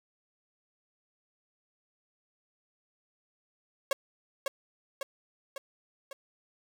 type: tone with echo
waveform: sawtooth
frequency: 548 Hz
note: C#5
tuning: 20 cents flat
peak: -21 dBFS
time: 3.91-3.93 s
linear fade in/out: 2 ms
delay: 550 ms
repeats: 4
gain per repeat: -4 dB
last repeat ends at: 6.13 s
effects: none